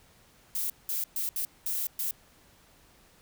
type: noise bursts at uneven times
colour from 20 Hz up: violet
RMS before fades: -31 dBFS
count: 6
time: 0.55-0.7 / 0.89-1.04 / 1.16-1.29 / 1.36-1.45 / 1.66-1.87 / 1.99-2.11 s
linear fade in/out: 2 ms
effects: pink hiss -60 dBFS RMS until 3.21 s